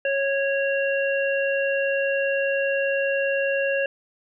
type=harmonic tone; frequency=551 Hz; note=C#5; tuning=11 cents flat; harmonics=1 / 3 / 5; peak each=-22 / -27 / -29 dBFS; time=0.05-3.86 s; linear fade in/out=2 ms; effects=none